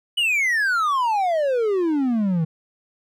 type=exponential sweep; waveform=triangle; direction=down; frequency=3000 to 155.56 Hz; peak=-16 dBFS; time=0.17-2.45 s; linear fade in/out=10 ms; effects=none